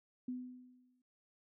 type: tone with exponential decay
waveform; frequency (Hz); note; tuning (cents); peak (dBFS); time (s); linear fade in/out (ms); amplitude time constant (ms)
sine; 251.1; B3; +29; -36; 0.28-1.02; 5; 160
effects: none